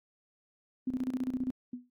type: tone with tremolo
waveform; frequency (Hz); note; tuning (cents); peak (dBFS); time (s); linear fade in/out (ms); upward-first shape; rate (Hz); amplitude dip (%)
sine; 255.9; C4; -38; -28; 0.87-1.51; 5; square; 15; 75
type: tone with exponential decay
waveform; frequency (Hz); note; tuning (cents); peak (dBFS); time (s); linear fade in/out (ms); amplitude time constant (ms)
sine; 246.9; B3; 0; -33; 1.73-1.9; 5; 35
effects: AAC 64 kbps